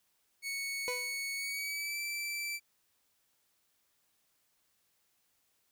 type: tone with pitch glide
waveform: sawtooth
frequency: 2217 to 2331 Hz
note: C#7 to D7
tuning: 0 to -14 cents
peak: -32 dBFS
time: 0.42-2.6 s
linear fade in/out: 50 ms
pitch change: +86 cents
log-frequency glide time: 1.36-1.99 s
type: tone with exponential decay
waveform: 30% pulse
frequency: 495.4 Hz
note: B4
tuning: 5 cents sharp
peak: -30 dBFS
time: 0.88-1.23 s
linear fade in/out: 0 ms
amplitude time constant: 74 ms
effects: white hiss -75 dBFS RMS until 5.71 s